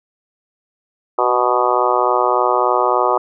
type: harmonic tone with a mistuned harmonic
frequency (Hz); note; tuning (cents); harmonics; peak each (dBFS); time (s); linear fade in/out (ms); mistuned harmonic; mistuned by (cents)
123.47; B2; 0; 3 / 4 / 5 / 6 / 7 / 8 / 9 / 10; -21 / -21 / -21 / -21 / -21 / -21 / -21 / -21; 1.18-3.18; 5; 3; +18
effects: none